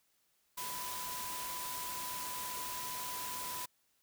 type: tone in noise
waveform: sine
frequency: 995 Hz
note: B5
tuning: 13 cents sharp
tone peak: -43 dBFS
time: 0.57-3.66 s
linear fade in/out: 10 ms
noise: white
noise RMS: -42 dBFS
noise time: 0.57-3.66 s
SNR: -4 dB
effects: white hiss -75 dBFS RMS until 4.02 s